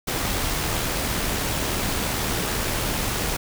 pink noise with amplitude modulation, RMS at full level -24 dBFS, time 0.07-3.37 s, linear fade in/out 10 ms, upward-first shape sine, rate 77.8 Hz, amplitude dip 25%, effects none

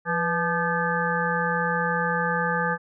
harmonic tone with a mistuned harmonic, 172.4 Hz, F3, 22 cents flat, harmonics 1 / 3 / 5 / 7 / 9 / 10, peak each -29 / -29 / -29 / -29 / -29 / -29 dBFS, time 0.05-2.78 s, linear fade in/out 50 ms, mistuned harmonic 3, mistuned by -72 cents, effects none

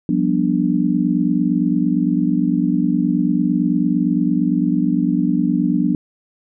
sine chord, G dominant seventh, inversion third, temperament just, 176.4 / 196 / 245 / 294 Hz, F3 / G3 / B3 / D4, +18 / 0 / -14 / +2 cents, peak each -20 / -22 / -19 / -19 dBFS, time 0.09-5.95 s, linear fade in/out 2 ms, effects none

